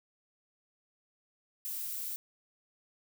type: noise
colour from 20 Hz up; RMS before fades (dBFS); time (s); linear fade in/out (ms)
violet; -38; 1.65-2.16; 0
effects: none